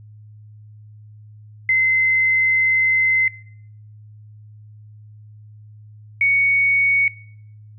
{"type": "tone pair in turn", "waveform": "sine", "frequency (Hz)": [2061, 2230], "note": ["C7", "C#7"], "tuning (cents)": [-27, 10], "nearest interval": "minor second", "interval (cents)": 137, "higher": "second", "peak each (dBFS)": -13, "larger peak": "neither", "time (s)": [[1.69, 3.28], [6.21, 7.08]], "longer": "first", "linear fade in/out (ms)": 2, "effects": ["noise-tail reverb RT60 0.7 s tail -22 dB re dry", "added 106 Hz sine -40 dBFS peak until 7.78 s"]}